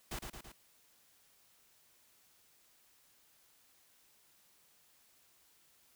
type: noise with echo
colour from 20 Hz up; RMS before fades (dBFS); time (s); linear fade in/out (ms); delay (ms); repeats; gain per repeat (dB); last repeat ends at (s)
pink; -41; 0.11-0.19; 5; 110; 3; -4; 0.52
effects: white hiss -68 dBFS RMS until 5.95 s

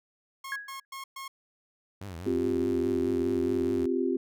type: tone bursts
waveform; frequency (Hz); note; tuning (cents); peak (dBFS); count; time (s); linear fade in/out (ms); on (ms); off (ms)
sawtooth; 1082; C#6; -42; -34; 4; 0.44-1.28; 5; 120; 120
type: tone with exponential decay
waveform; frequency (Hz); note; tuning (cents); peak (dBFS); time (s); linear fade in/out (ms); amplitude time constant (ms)
sine; 1661.2; G#6; 0; -28; 0.52-0.85; 1; 70
type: tone with vibrato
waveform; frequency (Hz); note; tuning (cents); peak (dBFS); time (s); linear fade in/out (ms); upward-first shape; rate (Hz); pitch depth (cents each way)
sawtooth; 91; F#2; -28; -34; 2.01-3.86; 5; triangle; 4.8; 230
type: chord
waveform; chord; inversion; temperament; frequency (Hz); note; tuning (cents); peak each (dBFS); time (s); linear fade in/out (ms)
sine; C suspended fourth; none; equal; 261.6 / 349.2 / 392; C4 / F4 / G4; 0 / 0 / 0; -29 / -29 / -30; 2.26-4.17; 5
effects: none

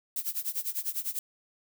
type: noise with tremolo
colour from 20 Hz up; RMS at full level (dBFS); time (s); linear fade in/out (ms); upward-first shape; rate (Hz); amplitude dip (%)
violet; -30; 0.16-1.19; 2; sine; 10; 90
effects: none

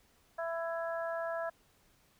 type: harmonic tone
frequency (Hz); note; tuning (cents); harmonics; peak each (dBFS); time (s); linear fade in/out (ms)
332.5; E4; +15; 2 / 3 / 4 / 5; -35 / -44 / -43 / -43; 0.38-1.5; 10
effects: pink hiss -68 dBFS RMS until 2.19 s

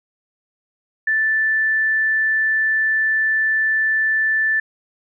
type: tone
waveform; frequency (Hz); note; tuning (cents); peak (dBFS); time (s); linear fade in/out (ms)
sine; 1760; A6; 0; -15; 1.07-4.6; 5
effects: none

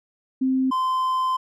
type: tone pair in turn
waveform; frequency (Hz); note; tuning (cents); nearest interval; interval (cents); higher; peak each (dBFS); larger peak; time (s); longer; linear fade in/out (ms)
sine / triangle; 261.6 / 1033.5; C4 / C6; 0 / -22; 2 octaves; 2378; second; -18; neither; 0.41-0.71 / 0.71-1.37; second; 10
effects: none

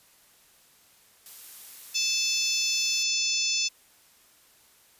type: noise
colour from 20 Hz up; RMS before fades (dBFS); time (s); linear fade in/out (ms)
blue; -44; 1.26-3.03; 0
type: harmonic tone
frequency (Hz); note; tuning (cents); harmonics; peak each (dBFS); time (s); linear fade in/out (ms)
875; A5; -10; 3 / 4 / 5 / 6 / 7 / 8; -31 / -33 / -34 / -28 / -31 / -34; 1.94-3.69; 20
effects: white hiss -59 dBFS RMS until 4.99 s + resampled to 32000 Hz

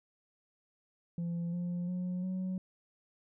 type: tone with pitch steps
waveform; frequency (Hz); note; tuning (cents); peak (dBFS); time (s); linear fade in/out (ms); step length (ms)
sine; 170.8 / 175.7 / 180.75 / 185.94; F3 / F3 / F#3 / F#3; -38 / +11 / -40 / +9; -30; 1.18-2.58; 2; 350
effects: tanh soft clip ceiling -32 dBFS

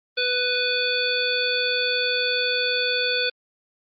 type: harmonic tone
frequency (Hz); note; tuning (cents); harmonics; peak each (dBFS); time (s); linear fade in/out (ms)
495.9; B4; +7; 1 / 3 / 5 / 7 / 9; -27 / -27 / -27 / -27 / -27; 0.17-3.3; 10
effects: Opus 24 kbps

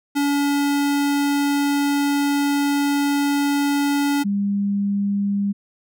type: tone pair in turn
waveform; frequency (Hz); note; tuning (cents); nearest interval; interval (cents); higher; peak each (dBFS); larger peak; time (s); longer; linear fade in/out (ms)
square / sine; 284.9 / 200.8; C#4 / G3; +48 / +42; tritone; 606; first; -18; neither; 0.15-4.24 / 4.24-5.53; first; 20
effects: none

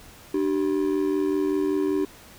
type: ring-modulated tone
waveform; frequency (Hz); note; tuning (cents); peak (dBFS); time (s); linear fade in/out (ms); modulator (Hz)
triangle; 340.9; F4; -42; -16; 0.34-2.05; 5; 42.6
effects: pink hiss -48 dBFS RMS until 2.38 s

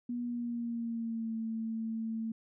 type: tone with pitch glide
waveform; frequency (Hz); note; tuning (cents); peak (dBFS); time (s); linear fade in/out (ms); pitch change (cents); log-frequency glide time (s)
sine; 241.6 to 224.1; B3 to A3; -38 to +32; -33; 0.09-2.32; 5; -130; 0.23-1.35
effects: none

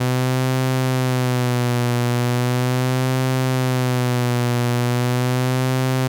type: tone with vibrato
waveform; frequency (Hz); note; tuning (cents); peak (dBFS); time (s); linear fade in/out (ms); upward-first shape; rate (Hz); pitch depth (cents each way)
sawtooth; 125.5; B2; +28; -13; 0-6.08; 10; sine; 0.38; 58
effects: none

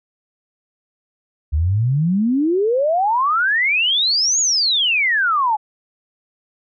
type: exponential two-way sweep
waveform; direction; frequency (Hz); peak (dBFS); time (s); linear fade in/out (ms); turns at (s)
sine; up then down; 71 to 6900 to 825; -14; 1.52-5.57; 20; 4.4
effects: none

